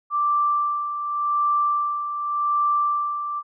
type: tone with tremolo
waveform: sine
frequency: 1174.7 Hz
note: D6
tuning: in tune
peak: -17 dBFS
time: 0.1-3.43 s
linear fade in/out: 50 ms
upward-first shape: sine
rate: 0.87 Hz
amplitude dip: 60%
effects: none